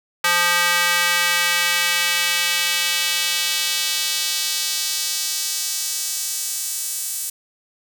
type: tone with high-pass filter sweep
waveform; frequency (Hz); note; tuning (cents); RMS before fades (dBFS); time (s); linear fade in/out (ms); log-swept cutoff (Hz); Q
square; 174.61; F3; 0; -21; 0.24-7.3; 5; 1400 to 8500; 1.2
effects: none